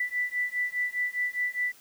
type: beating tone pair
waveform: sine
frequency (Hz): 1975.5 / 1980.4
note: B6 / B6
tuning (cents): 0 / +4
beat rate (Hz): 4.9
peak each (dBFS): -30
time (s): 0-1.72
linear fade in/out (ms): 5
effects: white hiss -55 dBFS RMS until 1.8 s + high-pass 80 Hz 12 dB/octave